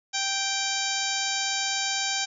harmonic tone with a mistuned harmonic, 784 Hz, G5, in tune, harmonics 1 / 2 / 3 / 4 / 5 / 6 / 7 / 8 / 9, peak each -34 / -34 / -34 / -34 / -34 / -34 / -34 / -34 / -34 dBFS, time 0.13-2.26 s, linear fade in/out 20 ms, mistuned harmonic 5, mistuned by -42 cents, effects none

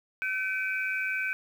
sine tone cluster, 1528 / 2310 / 2505 Hz, G6 / D7 / D#7, -45 / -29 / +11 cents, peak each -30 / -33 / -35 dBFS, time 0.22-1.33 s, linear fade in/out 0 ms, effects 9-bit

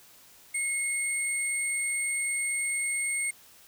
sine tone pair together, 2171 / 8678 Hz, C#7 / C#9, -37 / -38 cents, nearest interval 2 octaves, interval 2399 cents, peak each -28 dBFS, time 0.54-3.31 s, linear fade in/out 10 ms, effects tanh soft clip ceiling -23 dBFS + white hiss -55 dBFS RMS until 3.67 s

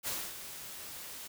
white noise with ADSR envelope, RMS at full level -35 dBFS, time 0.03-1.28 s, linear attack 43 ms, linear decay 250 ms, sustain -10 dB, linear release 13 ms, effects none

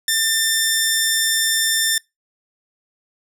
10% pulse tone, 1790 Hz, A6, 29 cents sharp, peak -7 dBFS, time 0.08-1.98 s, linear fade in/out 2 ms, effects noise-tail reverb RT60 0.2 s tail -25 dB re dry

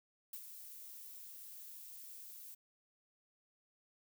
violet noise with ADSR envelope, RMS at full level -45 dBFS, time 0.33-2.55 s, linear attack 4 ms, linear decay 65 ms, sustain -7 dB, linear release 11 ms, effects none

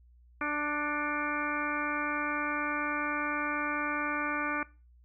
harmonic tone with a mistuned harmonic, 295.1 Hz, D4, 8 cents sharp, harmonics 1 / 2 / 3 / 4 / 5 / 6 / 7 / 8, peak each -36 / -41 / -41 / -35 / -35 / -41 / -41 / -39 dBFS, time 0.41-4.63 s, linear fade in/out 2 ms, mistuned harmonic 7, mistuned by +65 cents, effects noise-tail reverb RT60 0.3 s tail -20 dB re dry + added 60 Hz sine -56 dBFS peak until 5.04 s

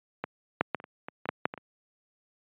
clicks, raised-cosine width 0.5 ms, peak -15 / -7 / -12 / -29 / -28 / -22 / -20 / -11 / -9 / -21 / -27 dBFS, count 11, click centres 0.24 / 0.61 / 0.747 / 0.801 / 0.841 / 1.085 / 1.256 / 1.29 / 1.455 / 1.539 / 1.577 s, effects high-pass 150 Hz 12 dB/octave + resampled to 8000 Hz

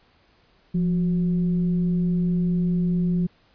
sine tone with frequency modulation, 174.61 Hz, F3, in tune, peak -19 dBFS, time 0.74-3.27 s, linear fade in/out 10 ms, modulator 197 Hz, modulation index 0.3, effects pink hiss -60 dBFS RMS until 3.54 s + resampled to 11025 Hz

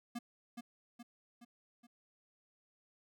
square tone with echo, 237.8 Hz, A#3, 35 cents sharp, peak -39 dBFS, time 0.15-0.19 s, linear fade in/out 10 ms, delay 420 ms, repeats 4, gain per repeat -5 dB, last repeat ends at 1.87 s, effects none

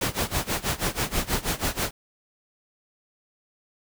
pink noise with tremolo, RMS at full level -24 dBFS, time 0.01-1.91 s, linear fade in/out 5 ms, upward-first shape sine, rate 6.2 Hz, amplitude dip 90%, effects none

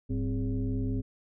sine tone with frequency modulation, 109.4 Hz, A2, 9 cents flat, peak -27 dBFS, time 0.09-1.02 s, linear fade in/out 20 ms, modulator 152 Hz, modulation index 1.3, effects none

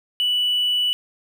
triangle tone with hard clipping, 2960 Hz, F#7, in tune, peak -18 dBFS, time 0.2-0.93 s, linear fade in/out 0 ms, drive 4 dB, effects none

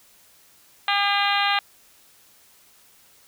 harmonic tone, 403.1 Hz, G4, 48 cents sharp, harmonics 2 / 3 / 4 / 5 / 6 / 7 / 8 / 9 / 10, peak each -24 / -26 / -27 / -28 / -29 / -29 / -30 / -31 / -31 dBFS, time 0.88-1.59 s, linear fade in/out 2 ms, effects white hiss -55 dBFS RMS until 3.27 s

